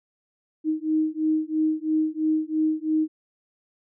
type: beating tone pair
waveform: sine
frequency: 311.1 / 314.1 Hz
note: D#4 / D#4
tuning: 0 / +16 cents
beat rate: 3 Hz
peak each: -24 dBFS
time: 0.64-3.08 s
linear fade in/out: 50 ms
effects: none